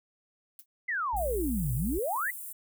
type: noise with exponential decay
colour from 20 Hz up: violet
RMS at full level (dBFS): -42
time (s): 0.59-0.66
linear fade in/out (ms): 2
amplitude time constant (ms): 15
type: exponential two-way sweep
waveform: sine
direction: down then up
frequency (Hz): 2093 to 114.6 to 2093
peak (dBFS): -28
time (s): 0.88-2.31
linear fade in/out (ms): 10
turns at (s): 1.74
type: tone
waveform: triangle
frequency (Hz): 58.27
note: A#1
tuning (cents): 0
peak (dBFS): -31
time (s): 1.13-1.99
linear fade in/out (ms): 10
type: high-pass noise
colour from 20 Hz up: white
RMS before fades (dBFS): -41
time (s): 1.16-2.53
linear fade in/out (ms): 10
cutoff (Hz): 8300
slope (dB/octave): 48
effects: none